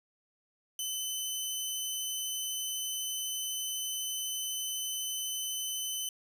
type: tone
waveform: 15% pulse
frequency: 3036 Hz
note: F#7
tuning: 44 cents sharp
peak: -26 dBFS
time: 0.79-6.09 s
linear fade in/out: 2 ms
effects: 10-bit